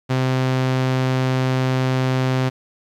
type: tone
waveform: sawtooth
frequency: 129.8 Hz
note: C3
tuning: 13 cents flat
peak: -13 dBFS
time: 0.09-2.5 s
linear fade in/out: 20 ms
effects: low-pass 5000 Hz 12 dB/octave + 9-bit